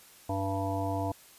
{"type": "harmonic tone", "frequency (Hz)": 97.4, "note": "G2", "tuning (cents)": -11, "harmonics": [1, 3, 5, 7, 9, 10], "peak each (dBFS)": [-33, -35, -40, -34, -39, -40], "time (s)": [0.29, 1.12], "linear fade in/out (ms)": 5, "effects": ["white hiss -55 dBFS RMS until 1.38 s", "resampled to 32000 Hz"]}